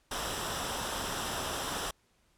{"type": "noise with comb filter", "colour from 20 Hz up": "pink", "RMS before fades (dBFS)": -35, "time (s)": [0.11, 1.91], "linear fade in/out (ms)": 5, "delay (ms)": 0.45, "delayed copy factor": -0.55, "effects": ["pink hiss -70 dBFS RMS until 2.37 s", "low-pass 11000 Hz 12 dB/octave"]}